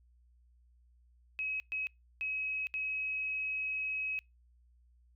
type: tone bursts at uneven times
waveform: sine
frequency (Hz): 2553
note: D#7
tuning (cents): +44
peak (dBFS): -33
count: 4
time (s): 1.39-1.6 / 1.72-1.87 / 2.21-2.67 / 2.74-4.19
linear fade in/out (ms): 0
effects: noise-tail reverb RT60 0.2 s tail -26 dB re dry + added 60 Hz sine -62 dBFS peak until 5.15 s